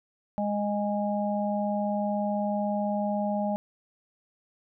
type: harmonic tone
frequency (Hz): 206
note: G#3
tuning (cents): -14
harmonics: 1 / 3 / 4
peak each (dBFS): -28 / -30 / -32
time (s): 0.38-3.56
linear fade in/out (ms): 0
effects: none